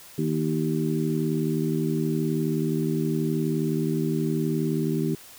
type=harmonic tone with a mistuned harmonic; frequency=79.1 Hz; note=D#2; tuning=29 cents sharp; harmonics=2 / 3 / 4 / 5; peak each=-26 / -28 / -29 / -30 dBFS; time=0.18-5.15 s; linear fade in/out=5 ms; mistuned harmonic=5; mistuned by=-31 cents; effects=white hiss -47 dBFS RMS until 5.38 s